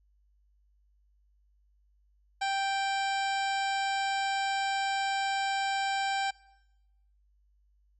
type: harmonic tone with a mistuned harmonic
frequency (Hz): 784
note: G5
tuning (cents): 0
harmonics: 1 / 2 / 3 / 4 / 5 / 6 / 7 / 9 / 10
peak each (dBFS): -29 / -35 / -39 / -41 / -43 / -45 / -46 / -48 / -49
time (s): 2.41-6.31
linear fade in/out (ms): 10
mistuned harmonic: 7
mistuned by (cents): -24
effects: noise-tail reverb RT60 1.0 s tail -23 dB re dry + added 50 Hz sine -64 dBFS peak until 7.99 s